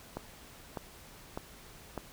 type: click train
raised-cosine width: 1 ms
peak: -22 dBFS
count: 4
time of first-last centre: 0.17-1.977 s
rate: 1.66 Hz
effects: pink hiss -53 dBFS RMS until 2.12 s